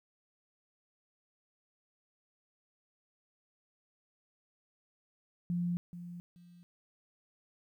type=tone with echo; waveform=sine; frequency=174.61 Hz; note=F3; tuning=in tune; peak=-30 dBFS; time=5.5-5.77 s; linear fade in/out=0 ms; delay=430 ms; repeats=2; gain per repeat=-12 dB; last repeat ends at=6.63 s; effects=12-bit